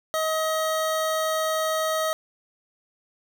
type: tone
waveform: 25% pulse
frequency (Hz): 633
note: D#5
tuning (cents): +30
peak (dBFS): -19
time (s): 0.14-2.13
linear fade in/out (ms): 0
effects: none